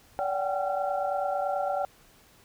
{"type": "tone cluster", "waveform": "sine", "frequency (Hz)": [575, 741, 770, 813, 1368], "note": ["D5", "F#5", "G5", "G#5", "F6"], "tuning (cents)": [-37, 2, -31, -37, -36], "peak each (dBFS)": [-30, -34, -30, -38, -38], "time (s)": [0.19, 1.85], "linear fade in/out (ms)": 0, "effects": ["pink hiss -58 dBFS RMS until 2.44 s"]}